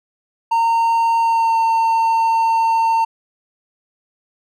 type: tone with pitch glide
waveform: triangle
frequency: 918 to 906.9 Hz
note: A#5 to A#5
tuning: -27 to -48 cents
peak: -11 dBFS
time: 0.51-3.05 s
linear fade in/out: 10 ms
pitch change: -21 cents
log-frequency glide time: 1.2-1.58 s
effects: none